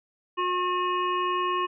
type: harmonic tone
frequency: 361.1 Hz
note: F#4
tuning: 42 cents flat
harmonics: 1 / 3 / 5 / 7 / 8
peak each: -30 / -25 / -39 / -38 / -37 dBFS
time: 0.37-1.67 s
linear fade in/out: 20 ms
effects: none